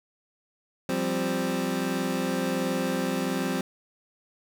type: chord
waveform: 25% pulse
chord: F suspended second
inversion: none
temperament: equal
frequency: 174.61 / 196 / 261.6 Hz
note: F3 / G3 / C4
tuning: 0 / 0 / 0 cents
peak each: -28 / -27 / -25 dBFS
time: 0.89-3.61 s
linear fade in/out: 2 ms
effects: none